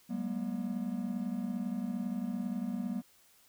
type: tone cluster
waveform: triangle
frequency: 189.6 / 207.3 / 239.7 Hz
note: F#3 / G#3 / A#3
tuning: +43 / -3 / +48 cents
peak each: -36 / -37 / -34 dBFS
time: 0.09-3.02 s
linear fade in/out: 20 ms
effects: white hiss -64 dBFS RMS until 3.48 s